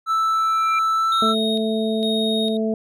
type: tone with pitch glide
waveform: triangle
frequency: 1318.5 to 1331.5 Hz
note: E6 to E6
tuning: 0 to +17 cents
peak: -15 dBFS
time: 0.06-1.35 s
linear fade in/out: 50 ms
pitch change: +17 cents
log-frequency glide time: 0.94-1.14 s
type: tone with exponential growth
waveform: sine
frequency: 2368 Hz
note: D7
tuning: 14 cents sharp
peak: -22 dBFS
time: 0.33-0.79 s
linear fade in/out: 5 ms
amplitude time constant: 100 ms
type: tone with tremolo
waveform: triangle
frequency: 3729 Hz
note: A#7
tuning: in tune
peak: -22 dBFS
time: 1.12-2.57 s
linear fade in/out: 2 ms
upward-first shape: square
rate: 1.1 Hz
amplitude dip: 65%
type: harmonic tone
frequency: 220 Hz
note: A3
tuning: in tune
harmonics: 1 / 2 / 3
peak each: -21 / -24 / -27 dBFS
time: 1.22-2.74 s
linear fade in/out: 2 ms
effects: none